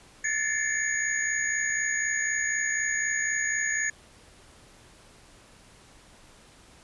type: tone cluster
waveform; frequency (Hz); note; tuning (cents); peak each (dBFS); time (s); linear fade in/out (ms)
sine; 1718 / 1782 / 2097 / 2267 / 6710; A6 / A6 / C7 / C#7 / G#8; -42 / +22 / +3 / +38 / +17; -30 / -30 / -36 / -39 / -30; 0.24-3.9; 5
effects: pink hiss -54 dBFS RMS until 6.83 s + resampled to 24000 Hz